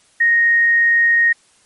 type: tone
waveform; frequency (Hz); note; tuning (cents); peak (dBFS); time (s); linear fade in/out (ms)
sine; 1864.7; A#6; 0; -10; 0.2-1.33; 10
effects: white hiss -54 dBFS RMS until 1.65 s + MP3 48 kbps